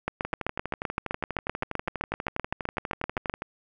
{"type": "two click trains", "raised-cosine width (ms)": 0.5, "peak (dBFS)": [-16, -12], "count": [40, 26], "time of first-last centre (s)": [[0.25, 3.421], [0.08, 3.298]], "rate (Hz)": [12.3, 7.77], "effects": []}